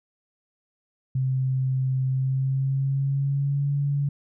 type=tone with pitch glide; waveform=sine; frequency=131 to 142.03 Hz; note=C3 to C#3; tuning=+2 to +42 cents; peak=-21 dBFS; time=1.15-4.09 s; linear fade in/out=5 ms; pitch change=+140 cents; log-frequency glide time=2.08-3.71 s; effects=none